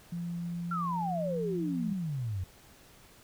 sine tone with pitch glide, 171.9 to 173 Hz, F3 to F3, -27 to -16 cents, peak -33 dBFS, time 0.12-1.93 s, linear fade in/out 5 ms, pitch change +11 cents, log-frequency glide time 0.4-1.8 s
sine exponential sweep, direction down, 1396.9 to 87.31 Hz, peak -31 dBFS, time 0.71-2.44 s, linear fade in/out 5 ms
effects pink hiss -57 dBFS RMS until 3.23 s

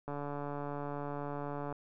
click train, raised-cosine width 1 ms, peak -26 dBFS, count 238, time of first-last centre 0.08-1.726 s, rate 144 Hz, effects none

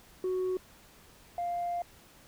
sine tone pair in turn, 370 / 698.5 Hz, F#4 / F5, 0 / 0 cents, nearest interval major seventh, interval 1100 cents, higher second, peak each -26 / -29 dBFS, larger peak first, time 0.24-0.57 / 1.38-1.82 s, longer second, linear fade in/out 2 ms, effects tanh soft clip ceiling -27 dBFS + pink hiss -57 dBFS RMS until 2.27 s

